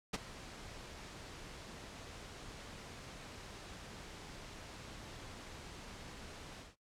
pink noise with ADSR envelope, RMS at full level -33 dBFS, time 0.13-6.76 s, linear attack 12 ms, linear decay 24 ms, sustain -17 dB, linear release 170 ms, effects noise-tail reverb RT60 0.2 s tail -26 dB re dry + low-pass 7000 Hz 12 dB/octave

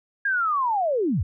sine linear sweep, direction down, 1647 to 61 Hz, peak -20 dBFS, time 0.25-1.23 s, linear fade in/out 5 ms, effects none

